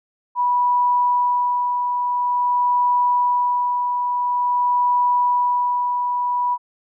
sine tone with tremolo, 980 Hz, B5, 14 cents flat, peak -14 dBFS, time 0.35-6.58 s, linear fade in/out 50 ms, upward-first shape sine, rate 0.48 Hz, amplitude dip 40%, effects none

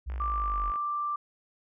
sine linear sweep, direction down, 65.41 to 43.65 Hz, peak -31 dBFS, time 0.06-0.72 s, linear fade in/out 20 ms
click train, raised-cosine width 0.5 ms, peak -31 dBFS, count 34, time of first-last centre 0.1-0.759 s, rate 50.1 Hz
sine tone, 1178 Hz, D6, 5 cents sharp, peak -28 dBFS, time 0.2-1.16 s, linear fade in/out 5 ms
effects none

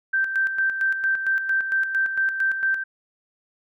sine tone with tremolo, 1563 Hz, G6, 6 cents flat, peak -18 dBFS, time 0.13-2.84 s, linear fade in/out 10 ms, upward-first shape square, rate 4.4 Hz, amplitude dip 55%, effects none

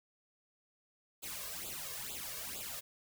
white noise with flanger, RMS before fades -43 dBFS, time 1.22-2.81 s, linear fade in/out 20 ms, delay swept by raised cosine 0.26 to 1.86 ms, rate 2.2 Hz, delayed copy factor +0.85, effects none

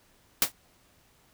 white noise with exponential decay, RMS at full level -17 dBFS, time 0.42-0.52 s, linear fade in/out 1 ms, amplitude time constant 20 ms, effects pink hiss -63 dBFS RMS until 1.33 s

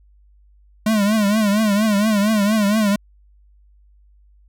square tone with vibrato, 210 Hz, G#3, 19 cents sharp, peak -15 dBFS, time 0.86-2.96 s, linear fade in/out 5 ms, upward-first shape triangle, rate 4.3 Hz, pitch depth 120 cents each way, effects added 50 Hz sine -49 dBFS peak until 4.48 s

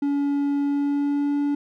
triangle tone with pitch glide, 283.9 to 287.5 Hz, C#4 to D4, +41 to -37 cents, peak -18 dBFS, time 0.02-1.55 s, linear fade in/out 5 ms, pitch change +22 cents, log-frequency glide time 0.62-1.39 s, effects none

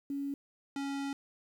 sine / square tone pair in turn, 280 / 277.9 Hz, C#4 / C#4, +18 / +4 cents, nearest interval unison, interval 14 cents, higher first, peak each -33 / -35 dBFS, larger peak first, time 0.1-0.34 / 0.76-1.13 s, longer second, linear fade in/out 2 ms, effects low-pass 8000 Hz 12 dB/octave + 10-bit

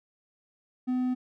triangle tone, 252.6 Hz, B3, 39 cents sharp, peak -23 dBFS, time 0.87-1.15 s, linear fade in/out 20 ms, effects none

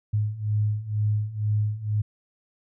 sine beating tone pair, 104.5 / 106.6 Hz, G#2 / G#2, +11 / +46 cents, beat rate 2.1 Hz, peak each -27 / -24 dBFS, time 0.13-2.02 s, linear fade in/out 10 ms, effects none

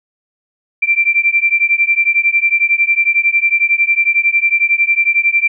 sine beating tone pair, 2349 / 2360 Hz, D7 / D7, 0 / +8 cents, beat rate 11 Hz, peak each -13 dBFS, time 0.82-5.48 s, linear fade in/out 10 ms, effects none

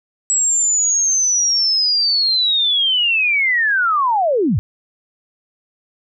sine linear sweep, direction down, 7770 to 73.42 Hz, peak -13 dBFS, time 0.3-4.59 s, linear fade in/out 0 ms, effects none

